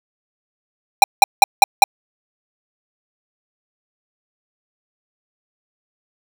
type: tone bursts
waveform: square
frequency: 802 Hz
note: G5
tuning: 39 cents sharp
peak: -4 dBFS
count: 5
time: 1.02-1.84 s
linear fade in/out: 2 ms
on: 20 ms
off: 180 ms
effects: none